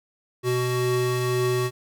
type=tone pair together; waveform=square; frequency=124.05 / 374.1 Hz; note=B2 / F#4; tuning=+8 / +19 cents; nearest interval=octave + perfect fifth; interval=1911 cents; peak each=-26 / -24 dBFS; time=0.43-1.71 s; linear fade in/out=50 ms; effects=none